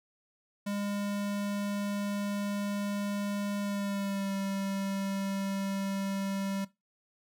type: tone with pitch glide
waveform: square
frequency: 202.9 to 195.76 Hz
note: G#3 to G3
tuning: -40 to -2 cents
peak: -32 dBFS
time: 0.66-6.65 s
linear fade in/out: 10 ms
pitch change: -62 cents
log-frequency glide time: 3.6-4.33 s
effects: noise-tail reverb RT60 0.2 s tail -18 dB re dry